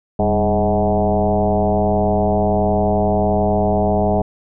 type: tone with frequency modulation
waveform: sine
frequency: 415.3 Hz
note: G#4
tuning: in tune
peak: -13 dBFS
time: 0.19-4.22 s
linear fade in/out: 5 ms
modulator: 109 Hz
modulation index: 3.4
effects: none